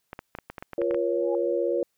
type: clicks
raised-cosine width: 0.5 ms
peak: -21 dBFS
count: 11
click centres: 0.131 / 0.191 / 0.351 / 0.387 / 0.5 / 0.582 / 0.625 / 0.733 / 0.817 / 0.91 / 0.945 s
type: chord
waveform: sine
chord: Bb minor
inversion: second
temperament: equal with one note detuned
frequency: 349.2 / 477.9 / 554.4 Hz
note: F4 / Bb4 / Db5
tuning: 0 / +43 / 0 cents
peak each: -27 dBFS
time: 0.78-1.83 s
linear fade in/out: 2 ms
type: tone with exponential growth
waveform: sine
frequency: 830.6 Hz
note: G#5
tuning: in tune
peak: -30 dBFS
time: 1.16-1.35 s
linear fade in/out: 1 ms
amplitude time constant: 40 ms
effects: white hiss -75 dBFS RMS until 1.97 s